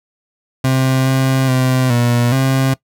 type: tone with pitch steps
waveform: 30% pulse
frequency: 131.3 / 132.4 / 129 / 120.3 / 133.1 Hz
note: C3 / C3 / C3 / B2 / C3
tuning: +6 / +21 / -24 / -45 / +30 cents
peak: -9 dBFS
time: 0.64-2.74 s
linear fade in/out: 5 ms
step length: 420 ms
effects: noise-tail reverb RT60 0.1 s tail -20 dB re dry